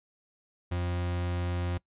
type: tone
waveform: 40% pulse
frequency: 88 Hz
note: F2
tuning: 14 cents sharp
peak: -28 dBFS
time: 0.71-1.78 s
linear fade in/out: 10 ms
effects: noise-tail reverb RT60 0.1 s tail -22 dB re dry + resampled to 8000 Hz